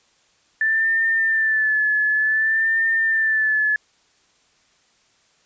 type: tone with vibrato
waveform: sine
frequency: 1760 Hz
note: A6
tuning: in tune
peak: -16 dBFS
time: 0.61-3.76 s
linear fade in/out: 2 ms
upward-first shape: sine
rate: 0.55 Hz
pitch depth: 46 cents each way
effects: white hiss -60 dBFS RMS until 5.45 s + resampled to 16000 Hz